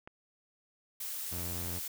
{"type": "click", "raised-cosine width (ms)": 0.5, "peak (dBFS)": -31, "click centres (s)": 0.075}
{"type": "noise", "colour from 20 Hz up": "blue", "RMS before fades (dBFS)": -39, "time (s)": [1, 1.88], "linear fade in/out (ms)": 5}
{"type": "tone", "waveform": "sawtooth", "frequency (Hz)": 87.31, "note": "F2", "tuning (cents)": 0, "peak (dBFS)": -35, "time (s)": [1.31, 1.8], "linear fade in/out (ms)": 20}
{"effects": []}